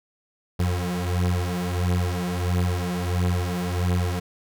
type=beating tone pair; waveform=30% pulse; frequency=88.4 / 89.9 Hz; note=F2 / F#2; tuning=+22 / -49 cents; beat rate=1.5 Hz; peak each=-22 / -23 dBFS; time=0.59-4.2 s; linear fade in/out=10 ms; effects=none